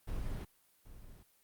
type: noise with echo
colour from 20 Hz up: brown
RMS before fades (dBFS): -38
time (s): 0.07-0.45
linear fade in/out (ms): 10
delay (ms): 780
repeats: 1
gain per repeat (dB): -14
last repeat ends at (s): 1.23
effects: white hiss -70 dBFS RMS until 1.43 s + Opus 32 kbps